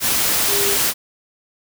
sine tone in noise, 401.4 Hz, G4, 41 cents sharp, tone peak -22 dBFS, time 0.48-0.78 s, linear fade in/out 50 ms, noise white, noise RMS -18 dBFS, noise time 0-0.94 s, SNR -7 dB, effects none

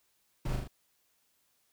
brown noise with echo, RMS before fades -34 dBFS, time 0.45-0.56 s, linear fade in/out 5 ms, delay 39 ms, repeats 3, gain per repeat -3 dB, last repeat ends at 0.677 s, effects white hiss -73 dBFS RMS until 1.72 s

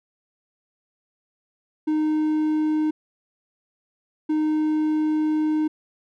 triangle tone bursts at uneven times, 308.4 Hz, D#4, 15 cents flat, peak -17 dBFS, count 2, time 1.87-2.91 / 4.29-5.68 s, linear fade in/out 10 ms, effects none

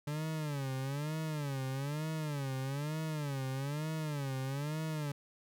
40% pulse tone with vibrato, 144.5 Hz, D3, 28 cents flat, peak -34 dBFS, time 0.07-5.12 s, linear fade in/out 5 ms, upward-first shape sine, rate 1.1 Hz, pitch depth 160 cents each way, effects none

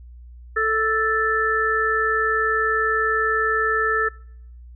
harmonic tone, 440 Hz, A4, in tune, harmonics 1 / 3 / 4, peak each -24 / -22 / -21 dBFS, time 0.56-4.09 s, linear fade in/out 10 ms, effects noise-tail reverb RT60 0.7 s tail -25 dB re dry + added 60 Hz sine -39 dBFS peak until 4.75 s

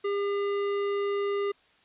sine tone with tanh clipping, 403 Hz, G4, 48 cents sharp, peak -28 dBFS, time 0.04-1.52 s, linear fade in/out 10 ms, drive 16 dB, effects white hiss -62 dBFS RMS until 1.84 s + resampled to 8000 Hz

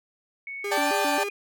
sine tone with pitch glide, 2217 to 2446 Hz, C#7 to D#7, 0 to -30 cents, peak -33 dBFS, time 0.47-1.3 s, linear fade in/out 2 ms, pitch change +170 cents, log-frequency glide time 0.72-0.89 s
45% pulse tone with vibrato, 341 Hz, F4, 41 cents flat, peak -29 dBFS, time 0.64-1.29 s, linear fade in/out 5 ms, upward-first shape square, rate 3.7 Hz, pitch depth 300 cents each way
30% pulse chord, D suspended fourth, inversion none, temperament equal, 587.3 / 784 / 880 Hz, D5 / G5 / A5, 0 / 0 / 0 cents, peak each -25 dBFS, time 0.71-1.24 s, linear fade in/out 10 ms
effects none

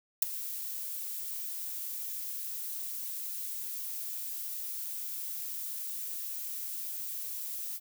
violet noise with ADSR envelope, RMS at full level -21 dBFS, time 0.22-7.8 s, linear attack 4 ms, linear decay 12 ms, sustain -17 dB, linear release 43 ms, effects none

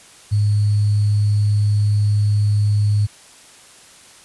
sine tone with sample-and-hold, 103.83 Hz, G#2, in tune, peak -13 dBFS, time 0.31-3.07 s, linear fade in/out 20 ms, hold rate 4410 Hz, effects white hiss -45 dBFS RMS until 4.24 s + resampled to 24000 Hz

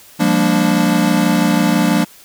square chord, G minor seventh, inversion third, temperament equal with one note detuned, 174.61 / 200.6 / 233.1 / 293.7 Hz, F3 / G3 / Bb3 / D4, 0 / +40 / 0 / 0 cents, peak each -18 dBFS, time 0.19-2.05 s, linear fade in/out 20 ms, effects white hiss -43 dBFS RMS until 2.24 s

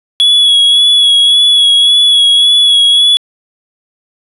triangle tone with vibrato, 3367 Hz, G#7, 23 cents sharp, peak -3 dBFS, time 0.2-3.17 s, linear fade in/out 0 ms, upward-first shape sine, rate 1.8 Hz, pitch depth 26 cents each way, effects resampled to 32000 Hz

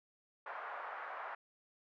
white band-pass noise, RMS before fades -45 dBFS, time 0.46-1.35 s, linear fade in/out 5 ms, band 620 to 1500 Hz, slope 24 dB/octave, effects none

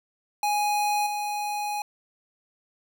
square tone with level steps, 830.6 Hz, G#5, in tune, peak -23 / -28 dBFS, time 0.43-1.82 s, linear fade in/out 2 ms, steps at 1.06 s, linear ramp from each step 10 ms, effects none

